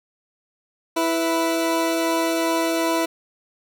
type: tone pair together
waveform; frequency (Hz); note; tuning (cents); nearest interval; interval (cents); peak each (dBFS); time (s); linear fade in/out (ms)
20% pulse; 329.8 / 493.4; E4 / B4; +1 / -2; perfect fifth; 697; -15 / -23; 0.96-3.06; 10
effects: none